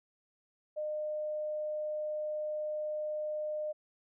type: tone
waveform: sine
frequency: 608 Hz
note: D#5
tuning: 40 cents flat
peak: -33 dBFS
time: 0.76-3.73 s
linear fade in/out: 20 ms
effects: none